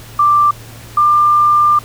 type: tone pair in turn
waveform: sine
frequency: 1179 / 1193.4 Hz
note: D6 / D6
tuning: +6 / +27 cents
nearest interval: unison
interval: 21 cents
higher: second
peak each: -7 dBFS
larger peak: neither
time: 0.19-0.51 / 0.97-1.79 s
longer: second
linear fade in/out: 5 ms
effects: added 113 Hz sine -35 dBFS peak until 1.84 s + pink hiss -37 dBFS RMS until 1.84 s